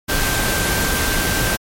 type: tone in noise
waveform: sine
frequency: 1568 Hz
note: G6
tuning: in tune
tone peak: -24 dBFS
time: 0.08-1.57 s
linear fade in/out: 20 ms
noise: pink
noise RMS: -19 dBFS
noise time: 0.08-1.57 s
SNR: -8 dB
effects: MP3 64 kbps